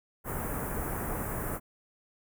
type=band-stop noise; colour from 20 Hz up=pink; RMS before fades=-34 dBFS; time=0.24-1.6 s; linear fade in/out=50 ms; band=1700 to 10000 Hz; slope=24 dB/octave; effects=none